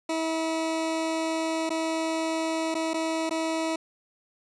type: tone with dropouts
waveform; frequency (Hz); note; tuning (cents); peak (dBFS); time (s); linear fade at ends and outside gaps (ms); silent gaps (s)
20% pulse; 322.9; E4; -36; -21; 0.09-3.76; 5; 1.694-1.703 / 2.744-2.75 / 2.935-2.941 / 3.295-3.308
effects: resampled to 22050 Hz